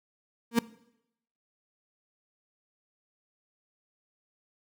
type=tone with exponential growth; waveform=35% pulse; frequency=233.1 Hz; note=A#3; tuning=in tune; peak=-15 dBFS; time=0.51-0.59 s; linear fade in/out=5 ms; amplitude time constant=16 ms; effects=noise-tail reverb RT60 0.8 s tail -20 dB re dry